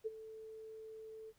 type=tone with ADSR envelope; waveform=sine; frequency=440 Hz; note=A4; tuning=in tune; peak=-34 dBFS; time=0.04-1.33 s; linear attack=25 ms; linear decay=25 ms; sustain=-14 dB; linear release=41 ms; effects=pink hiss -73 dBFS RMS until 1.38 s